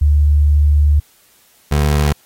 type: tone pair in turn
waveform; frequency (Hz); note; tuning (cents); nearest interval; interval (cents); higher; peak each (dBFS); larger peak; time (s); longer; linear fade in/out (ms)
sine / 25% pulse; 73.6 / 73.6; D2 / D2; +4 / +4; unison; 0; neither; -8; neither; 0.01-1 / 1.71-2.13; first; 10
effects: white hiss -52 dBFS RMS until 2.25 s + AAC 48 kbps

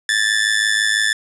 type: tone with amplitude modulation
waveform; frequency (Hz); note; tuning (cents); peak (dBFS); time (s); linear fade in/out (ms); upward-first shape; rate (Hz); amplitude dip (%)
sawtooth; 1751; A6; -9; -8; 0.09-1.13; 2; sine; 106; 75
effects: resampled to 24000 Hz + 7-bit

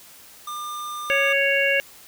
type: tone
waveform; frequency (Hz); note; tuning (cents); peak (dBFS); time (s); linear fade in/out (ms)
square; 1200; D6; +37; -30; 0.47-1.33; 5
type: harmonic tone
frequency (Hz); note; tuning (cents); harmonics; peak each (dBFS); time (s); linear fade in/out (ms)
554.4; C#5; 0; 1 / 3 / 4 / 5; -23 / -23 / -23 / -23; 1.1-1.8; 0
effects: white hiss -47 dBFS RMS until 2.07 s

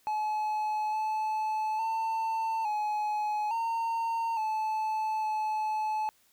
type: tone with pitch steps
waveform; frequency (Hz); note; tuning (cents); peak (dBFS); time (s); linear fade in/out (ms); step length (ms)
triangle; 855 / 866 / 895 / 845 / 915 / 870 / 862; A5 / A5 / A5 / G#5 / A#5 / A5 / A5; -50 / -28 / +29 / +30 / -32 / -20 / -36; -26; 0.07-6.09; 0; 860
effects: white hiss -66 dBFS RMS until 6.32 s

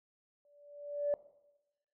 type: tone with exponential growth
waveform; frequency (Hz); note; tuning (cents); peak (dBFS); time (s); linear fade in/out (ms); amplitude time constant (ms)
sine; 580; D5; -22; -26; 0.45-1.14; 1; 150
effects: noise-tail reverb RT60 0.9 s tail -17 dB re dry + tanh soft clip ceiling -22 dBFS

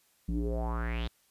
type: tone with low-pass filter sweep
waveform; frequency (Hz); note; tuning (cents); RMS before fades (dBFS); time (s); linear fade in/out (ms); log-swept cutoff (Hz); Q
square; 58; A#1; -8; -32; 0.28-1.08; 10; 210 to 3900; 5.5
effects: white hiss -68 dBFS RMS until 1.3 s + resampled to 32000 Hz

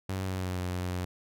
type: tone with pitch glide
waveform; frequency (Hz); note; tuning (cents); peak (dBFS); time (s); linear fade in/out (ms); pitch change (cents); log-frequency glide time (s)
sawtooth; 95.1 to 90.13; F#2 to F#2; +48 to -45; -27; 0.09-1.05; 5; -93; 0.21-0.64
effects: none

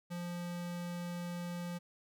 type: tone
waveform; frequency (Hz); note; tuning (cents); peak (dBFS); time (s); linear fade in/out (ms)
square; 174.61; F3; 0; -39; 0.1-1.79; 20
effects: none

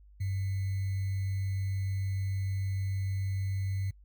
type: tone with sample-and-hold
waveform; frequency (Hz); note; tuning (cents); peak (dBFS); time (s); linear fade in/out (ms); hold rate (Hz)
sine; 96.7; G2; -23; -29; 0.2-3.91; 10; 2100
effects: noise-tail reverb RT60 0.1 s tail -26 dB re dry + added 50 Hz sine -53 dBFS peak until 4.04 s

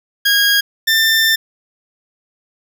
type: tone pair in turn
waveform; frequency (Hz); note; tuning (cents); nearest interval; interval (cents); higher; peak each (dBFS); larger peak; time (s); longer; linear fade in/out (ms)
20% pulse; 1635 / 1789.4; G#6 / A6; -28 / +29; major second; 157; second; -6; neither; 0.25-0.61 / 0.87-1.36; second; 10
effects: none

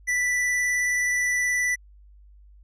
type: tone with vibrato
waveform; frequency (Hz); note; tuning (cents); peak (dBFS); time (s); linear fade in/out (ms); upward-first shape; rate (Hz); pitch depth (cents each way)
square; 1975.5; B6; 0; -22; 0.07-1.76; 20; sine; 19; 10
effects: added 50 Hz sine -48 dBFS peak until 2.63 s + low-pass 10000 Hz 12 dB/octave

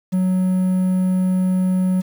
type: tone with quantisation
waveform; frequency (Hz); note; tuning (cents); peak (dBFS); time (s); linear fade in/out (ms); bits
triangle; 185; F#3; 0; -13; 0.12-2.02; 20; 7
effects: none

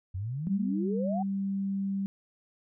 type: exponential sweep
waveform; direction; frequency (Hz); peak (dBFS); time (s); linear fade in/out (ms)
sine; up; 87.31 to 790; -31; 0.14-1.23; 10
type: tone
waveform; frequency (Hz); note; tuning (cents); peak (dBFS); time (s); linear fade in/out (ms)
sine; 196; G3; 0; -28; 0.47-2.06; 0
effects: none

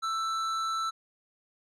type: tone with amplitude modulation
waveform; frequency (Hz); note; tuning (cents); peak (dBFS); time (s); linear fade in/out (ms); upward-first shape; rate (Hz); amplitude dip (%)
square; 1325; E6; +9; -28; 0.02-0.91; 20; sine; 224; 25
effects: low-pass 6000 Hz 12 dB/octave

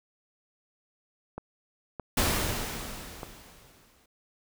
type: click train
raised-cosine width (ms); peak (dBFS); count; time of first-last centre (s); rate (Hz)
1; -22; 4; 1.38-3.232; 1.62
type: noise with exponential decay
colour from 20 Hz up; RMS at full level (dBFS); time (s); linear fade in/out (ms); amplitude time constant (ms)
pink; -24; 2.17-4.06; 5; 410
effects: none

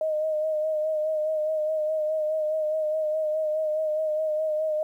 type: tone with vibrato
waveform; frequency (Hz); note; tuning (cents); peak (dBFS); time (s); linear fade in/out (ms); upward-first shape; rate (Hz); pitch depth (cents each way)
sine; 620; D#5; -6; -23; 0.01-4.83; 2; sine; 4.8; 33
effects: 10-bit

